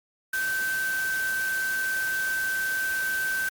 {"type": "tone in noise", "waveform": "sine", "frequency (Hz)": 1547, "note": "G6", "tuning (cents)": -23, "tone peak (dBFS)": -25, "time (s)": [0.33, 3.49], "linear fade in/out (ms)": 5, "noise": "white", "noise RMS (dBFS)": -36, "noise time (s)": [0.33, 3.49], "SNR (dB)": 8, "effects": ["Opus 48 kbps"]}